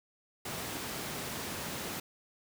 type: high-pass noise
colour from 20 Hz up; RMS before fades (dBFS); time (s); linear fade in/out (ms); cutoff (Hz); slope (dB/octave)
pink; -39; 0.45-2; 5; 110; 12
effects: none